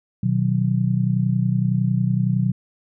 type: chord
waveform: sine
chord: B major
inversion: none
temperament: just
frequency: 123.47 / 154.34 / 185.21 Hz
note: B2 / D#3 / F#3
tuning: 0 / -14 / +2 cents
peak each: -20 / -24 / -21 dBFS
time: 0.23-2.52 s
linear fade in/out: 5 ms
effects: none